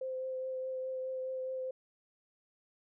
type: tone with vibrato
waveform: sine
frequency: 519 Hz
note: C5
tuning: 14 cents flat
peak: -35 dBFS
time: 0.01-1.71 s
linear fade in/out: 5 ms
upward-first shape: triangle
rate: 4.8 Hz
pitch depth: 14 cents each way
effects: none